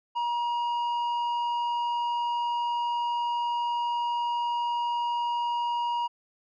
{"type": "tone with tanh clipping", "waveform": "triangle", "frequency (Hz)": 952, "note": "A#5", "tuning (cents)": 36, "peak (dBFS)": -27, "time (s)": [0.15, 6.08], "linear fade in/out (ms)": 20, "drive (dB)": 11, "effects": []}